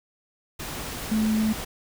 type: tone in noise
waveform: sine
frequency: 217.7 Hz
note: A3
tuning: 18 cents flat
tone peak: -20 dBFS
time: 1.11-1.53 s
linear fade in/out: 10 ms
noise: pink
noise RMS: -34 dBFS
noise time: 0.59-1.65 s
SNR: +11 dB
effects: none